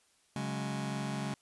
sawtooth chord, C# suspended fourth, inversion none, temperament just, 138.59 / 184.79 / 207.9 Hz, C#3 / F#3 / G#3, 0 / -2 / +2 cents, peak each -33 / -38 / -33 dBFS, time 0.36-1.34 s, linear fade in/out 2 ms, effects white hiss -69 dBFS RMS until 1.41 s + resampled to 24000 Hz

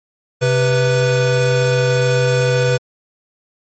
square tone pair together, 130.81 / 493.9 Hz, C3 / B4, 0 / 0 cents, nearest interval octave + major seventh, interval 2300 cents, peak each -16 dBFS, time 0.41-2.78 s, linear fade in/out 20 ms, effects MP3 32 kbps

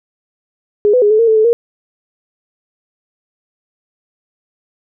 sine tone with pitch steps, 415.3 / 499.8 / 414.7 / 431.9 / 460.8 / 440.1 / 434.2 / 469.7 Hz, G#4 / B4 / G#4 / A4 / A#4 / A4 / A4 / A#4, 0 / +21 / -3 / -32 / -20 / 0 / -23 / +13 cents, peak -7 dBFS, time 0.85-1.53 s, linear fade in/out 0 ms, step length 85 ms, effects none

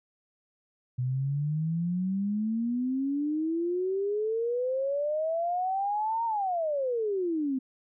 sine exponential two-way sweep, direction up then down, 123.47 to 934 to 255 Hz, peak -26 dBFS, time 0.98-7.59 s, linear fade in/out 10 ms, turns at 6.25 s, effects none

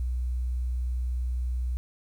sine tone, 61.74 Hz, B1, in tune, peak -26 dBFS, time 0-1.77 s, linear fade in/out 0 ms, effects 10-bit

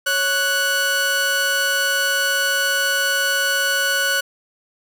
sawtooth tone pair together, 554.4 / 1480 Hz, C#5 / F#6, 0 / 0 cents, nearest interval octave + perfect fourth, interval 1700 cents, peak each -22 / -14 dBFS, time 0.06-4.21 s, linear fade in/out 10 ms, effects none

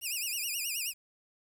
10% pulse tone with vibrato, 2637 Hz, E7, in tune, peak -24 dBFS, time 0.01-0.94 s, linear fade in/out 50 ms, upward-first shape sine, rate 9.4 Hz, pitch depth 170 cents each way, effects 10-bit

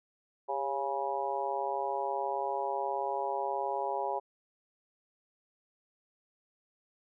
harmonic tone with a mistuned harmonic, 138.59 Hz, C#3, in tune, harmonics 3 / 4 / 5 / 6 / 7, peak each -38 / -37 / -38 / -35 / -37 dBFS, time 0.48-4.2 s, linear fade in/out 20 ms, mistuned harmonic 3, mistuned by -57 cents, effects none

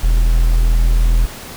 triangle tone, 41.11 Hz, E1, 4 cents flat, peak -7 dBFS, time 0.03-1.26 s, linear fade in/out 10 ms, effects pink hiss -32 dBFS RMS until 1.56 s

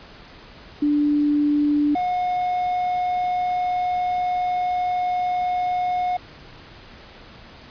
sine / triangle tone pair in turn, 293.7 / 723.6 Hz, D4 / F#5, 0 / -39 cents, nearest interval octave + major third, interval 1561 cents, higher second, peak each -16 / -18 dBFS, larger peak first, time 0.82-1.95 / 1.95-6.17 s, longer second, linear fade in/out 5 ms, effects pink hiss -44 dBFS RMS until 7.7 s + resampled to 11025 Hz

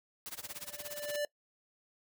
white noise with tremolo, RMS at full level -41 dBFS, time 0.26-1.16 s, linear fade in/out 0 ms, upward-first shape sine, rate 17 Hz, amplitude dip 95%
square tone with exponential growth, 587.3 Hz, D5, in tune, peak -31 dBFS, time 0.33-1.25 s, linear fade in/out 2 ms, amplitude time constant 200 ms
effects noise-tail reverb RT60 0.1 s tail -23 dB re dry

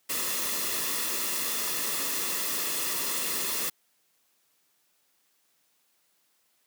white noise with comb filter, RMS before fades -30 dBFS, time 0.09-3.7 s, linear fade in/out 10 ms, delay 1.3 ms, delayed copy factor -0.55, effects white hiss -70 dBFS RMS until 6.66 s + high-pass 150 Hz 12 dB/octave

